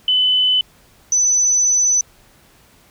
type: tone pair in turn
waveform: sine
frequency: 3013 / 6005 Hz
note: F#7 / F#8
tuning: +31 / +25 cents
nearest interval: octave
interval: 1194 cents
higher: second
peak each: -12 dBFS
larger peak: neither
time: 0.08-0.61 / 1.12-2.01 s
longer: second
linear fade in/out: 2 ms
effects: pink hiss -51 dBFS RMS until 2.9 s